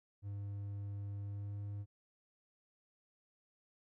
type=tone with pitch glide; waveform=triangle; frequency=100.8 to 101.74 Hz; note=G2 to G#2; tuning=+49 to -35 cents; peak=-38 dBFS; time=0.22-1.86 s; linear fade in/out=50 ms; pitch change=+16 cents; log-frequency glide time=1.25-1.58 s; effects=none